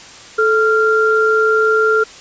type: tone pair together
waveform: sine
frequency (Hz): 436.9 / 1387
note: A4 / F6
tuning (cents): -12 / -12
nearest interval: octave + minor sixth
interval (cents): 2000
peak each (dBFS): -13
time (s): 0.38-2.04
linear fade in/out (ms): 10
effects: white hiss -37 dBFS RMS until 2.2 s + resampled to 16000 Hz